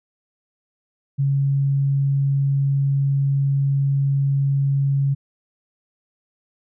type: tone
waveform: sine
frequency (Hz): 138.59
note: C#3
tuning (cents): 0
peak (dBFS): -16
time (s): 1.18-5.15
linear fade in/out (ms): 20
effects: none